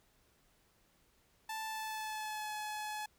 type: tone with pitch glide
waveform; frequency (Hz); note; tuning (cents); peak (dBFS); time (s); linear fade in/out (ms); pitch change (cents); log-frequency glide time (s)
sawtooth; 880 to 850.5; A5 to G#5; 0 to +41; -35; 1.49-3.06; 5; -59; 1.66-2.53
effects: pink hiss -71 dBFS RMS until 3.18 s